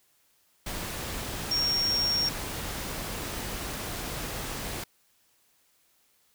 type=tone in noise; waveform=sine; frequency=5550 Hz; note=F8; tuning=12 cents flat; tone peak=-24 dBFS; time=1.51-2.29 s; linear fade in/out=5 ms; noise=pink; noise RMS=-35 dBFS; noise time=0.66-4.84 s; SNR=+8 dB; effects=white hiss -67 dBFS RMS until 6.34 s